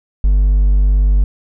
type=tone with hard clipping; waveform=triangle; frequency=49 Hz; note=G1; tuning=in tune; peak=-9 dBFS; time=0.24-1.24 s; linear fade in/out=0 ms; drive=5 dB; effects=none